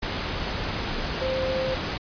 sine tone in noise, 523.3 Hz, C5, in tune, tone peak -25 dBFS, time 1.21-1.75 s, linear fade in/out 10 ms, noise pink, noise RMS -29 dBFS, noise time 0.02-1.98 s, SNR +1 dB, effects resampled to 11025 Hz

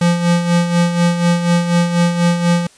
square tone with tremolo, 172.9 Hz, F3, 17 cents flat, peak -10 dBFS, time 0.01-2.67 s, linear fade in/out 5 ms, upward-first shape sine, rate 4.1 Hz, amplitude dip 60%, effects white hiss -47 dBFS RMS until 2.77 s + resampled to 22050 Hz

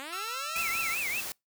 5% pulse linear sweep, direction up, 261.6 to 698.5 Hz, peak -27 dBFS, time 0-0.62 s, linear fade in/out 0 ms
sawtooth tone, 1337 Hz, E6, 24 cents sharp, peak -31 dBFS, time 0.12-0.95 s, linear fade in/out 10 ms
triangle tone with vibrato, 2349 Hz, D7, in tune, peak -29 dBFS, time 0.55-1.21 s, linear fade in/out 10 ms, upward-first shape triangle, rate 5.1 Hz, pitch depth 260 cents each way
white noise, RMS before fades -37 dBFS, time 0.56-1.32 s, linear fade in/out 0 ms
effects noise-tail reverb RT60 0.2 s tail -26 dB re dry

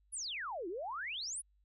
sine exponential two-way sweep, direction down then up, 10820 to 324.4 to 10820 Hz, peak -38 dBFS, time 0.12-1.42 s, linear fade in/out 20 ms, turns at 0.68 s, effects added 50 Hz sine -68 dBFS peak until 1.64 s

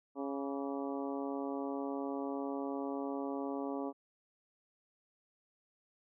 harmonic tone with a mistuned harmonic, 138.59 Hz, C#3, in tune, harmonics 2 / 3 / 4 / 5 / 6 / 7 / 8, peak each -38 / -42 / -44 / -46 / -48 / -49 / -50 dBFS, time 0.15-3.93 s, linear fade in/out 50 ms, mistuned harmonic 8, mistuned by +58 cents, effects none

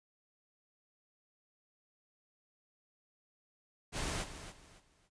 pink noise with echo, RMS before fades -37 dBFS, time 3.92-4.26 s, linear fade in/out 50 ms, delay 280 ms, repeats 3, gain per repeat -11 dB, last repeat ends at 5.1 s, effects noise-tail reverb RT60 0.1 s tail -22 dB re dry + resampled to 22050 Hz

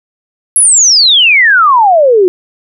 sine exponential sweep, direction down, 11175 to 350 Hz, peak -3 dBFS, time 0.56-2.28 s, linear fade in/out 0 ms, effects none

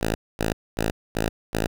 5% pulse tone bursts, 54.6 Hz, A1, 13 cents flat, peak -11 dBFS, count 5, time 0.01-1.67 s, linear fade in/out 5 ms, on 140 ms, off 240 ms, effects none

